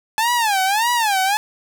sawtooth tone with vibrato, 856 Hz, A5, 48 cents flat, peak -12 dBFS, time 0.18-1.37 s, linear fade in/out 0 ms, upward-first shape sine, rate 1.7 Hz, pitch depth 220 cents each way, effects none

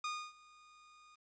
sawtooth tone with ADSR envelope, 1227 Hz, D#6, 25 cents flat, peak -32 dBFS, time 0.04-1.16 s, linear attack 4 ms, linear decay 280 ms, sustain -24 dB, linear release 15 ms, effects resampled to 16000 Hz + 12-bit

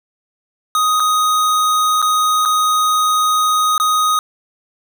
square tone with dropouts, 1249 Hz, D#6, 6 cents sharp, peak -13 dBFS, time 0.75-4.19 s, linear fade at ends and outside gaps 1 ms, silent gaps 0.998-1.002 / 2.018-2.025 / 2.452-2.457 / 3.779-3.799 s, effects none

